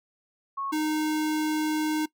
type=tone pair in turn; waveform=sine / square; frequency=1099 / 308.4 Hz; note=C#6 / D#4; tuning=-15 / -15 cents; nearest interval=octave + minor seventh; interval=2200 cents; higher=first; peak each=-29 / -25 dBFS; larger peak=second; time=0.57-0.72 / 0.72-2.06 s; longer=second; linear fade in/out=10 ms; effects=noise-tail reverb RT60 0.1 s tail -20 dB re dry